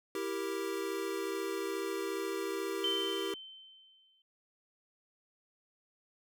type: chord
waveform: square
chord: E diminished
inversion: none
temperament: equal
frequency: 329.6 / 392 / 466.2 Hz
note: E4 / G4 / Bb4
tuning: 0 / 0 / 0 cents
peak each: -41 / -37 / -42 dBFS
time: 0.15-3.34 s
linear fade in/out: 2 ms
type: tone with exponential decay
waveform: sine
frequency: 3087 Hz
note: G7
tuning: 27 cents flat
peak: -29 dBFS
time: 2.84-4.22 s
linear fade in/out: 2 ms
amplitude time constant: 300 ms
effects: none